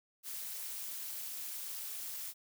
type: noise with amplitude modulation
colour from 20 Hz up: blue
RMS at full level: -39 dBFS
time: 0.23-2.34 s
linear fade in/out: 50 ms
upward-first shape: sine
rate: 228 Hz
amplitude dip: 75%
effects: none